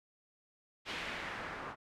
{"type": "noise with low-pass filter sweep", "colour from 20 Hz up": "white", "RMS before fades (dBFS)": -42, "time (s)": [0.85, 1.76], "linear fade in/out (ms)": 50, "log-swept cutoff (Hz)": [2900, 1200], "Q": 1.4, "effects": []}